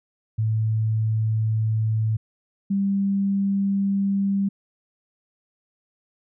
sine tone pair in turn, 110 / 197.42 Hz, A2 / G3, 0 / +13 cents, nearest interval minor seventh, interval 1013 cents, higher second, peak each -19 dBFS, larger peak neither, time 0.38-2.17 / 2.7-4.49 s, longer neither, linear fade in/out 10 ms, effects none

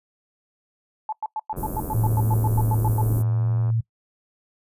sine tone bursts, 867 Hz, A5, 26 cents flat, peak -24 dBFS, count 15, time 1.09-3.015 s, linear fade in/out 2 ms, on 35 ms, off 100 ms
click train, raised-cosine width 1 ms, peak -26 dBFS, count 201, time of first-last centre 1.53-3.702 s, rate 92.1 Hz
pink band-stop noise, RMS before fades -29 dBFS, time 1.56-3.23 s, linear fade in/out 20 ms, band 480 to 12000 Hz, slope 24 dB/octave
sine tone with pitch glide, 110.7 to 113.68 Hz, A2 to A#2, +11 to -43 cents, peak -19 dBFS, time 1.94-3.81 s, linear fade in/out 10 ms, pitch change +46 cents, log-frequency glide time 3.02-3.52 s
effects noise-tail reverb RT60 0.1 s tail -22 dB re dry + resampled to 32000 Hz

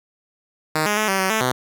5% pulse tone with pitch steps, 155.7 / 208.4 / 215.1 / 192.9 / 189.4 / 219.7 / 126.9 Hz, D#3 / G#3 / A3 / G3 / F#3 / A3 / B2, +2 / +6 / -39 / -28 / +41 / -2 / +47 cents, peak -7 dBFS, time 0.75-1.52 s, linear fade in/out 5 ms, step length 110 ms, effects none

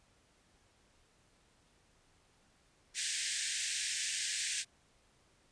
white band-pass noise, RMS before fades -37 dBFS, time 2.94-4.65 s, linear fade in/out 50 ms, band 1600 to 9100 Hz, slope 96 dB/octave, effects pink hiss -69 dBFS RMS until 5.51 s + resampled to 22050 Hz

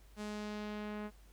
sawtooth tone with low-pass filter sweep, 210 Hz, G#3, 19 cents sharp, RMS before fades -42 dBFS, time 0.16-1.11 s, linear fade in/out 50 ms, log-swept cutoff 9200 to 1900 Hz, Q 0.93, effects added 50 Hz sine -57 dBFS peak until 1.32 s + pink hiss -67 dBFS RMS until 1.32 s

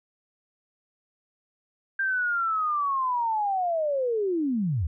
sine linear sweep, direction down, 1592 to 67 Hz, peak -23 dBFS, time 1.99-4.87 s, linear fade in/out 5 ms, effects none

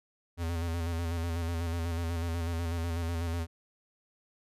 square tone with vibrato, 84 Hz, E2, 33 cents sharp, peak -31 dBFS, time 0.37-3.47 s, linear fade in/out 50 ms, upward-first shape square, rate 8.1 Hz, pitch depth 40 cents each way, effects resampled to 32000 Hz

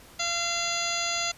harmonic tone, 686 Hz, F5, 31 cents flat, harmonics 1 / 2 / 3 / 4 / 5 / 6 / 7 / 9 / 10, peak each -35 / -35 / -35 / -35 / -35 / -35 / -35 / -35 / -35 dBFS, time 0.19-1.32 s, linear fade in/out 10 ms, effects pink hiss -51 dBFS RMS until 1.37 s + resampled to 32000 Hz

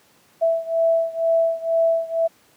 sine beating tone pair, 659.3 / 661.4 Hz, E5 / E5, 0 / +6 cents, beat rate 2.1 Hz, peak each -19 / -21 dBFS, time 0.41-2.28 s, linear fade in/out 20 ms, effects pink hiss -56 dBFS RMS until 2.56 s + high-pass 150 Hz 12 dB/octave

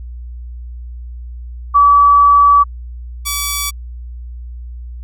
sine / 5% pulse tone pair in turn, 1147 / 1147 Hz, D6 / D6, -41 / -41 cents, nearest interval unison, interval 0 cents, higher neither, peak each -5 dBFS, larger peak neither, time 1.74-2.64 / 3.25-3.71 s, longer first, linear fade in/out 20 ms, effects added 60 Hz sine -26 dBFS peak until 5.03 s

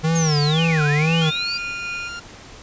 square tone with vibrato, 155.56 Hz, D#3, in tune, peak -17 dBFS, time 0.03-1.31 s, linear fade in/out 20 ms, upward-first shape sine, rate 2 Hz, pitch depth 110 cents each way
sine linear two-way sweep, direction down then up, 6645 to 1348 to 4823 Hz, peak -23 dBFS, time 0.15-1.58 s, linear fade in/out 10 ms, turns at 0.82 s
sine tone with tremolo, 2464 Hz, D#7, 17 cents flat, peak -26 dBFS, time 0.57-2.09 s, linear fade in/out 20 ms, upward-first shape sine, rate 3.9 Hz, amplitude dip 30%
sawtooth tone, 1396.9 Hz, F6, in tune, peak -26 dBFS, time 1.21-2.2 s, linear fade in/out 10 ms
effects pink hiss -41 dBFS RMS until 2.62 s + resampled to 16000 Hz

